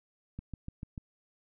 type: click train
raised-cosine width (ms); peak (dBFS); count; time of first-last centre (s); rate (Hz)
5; -27; 5; 0.39-0.978; 6.8
effects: none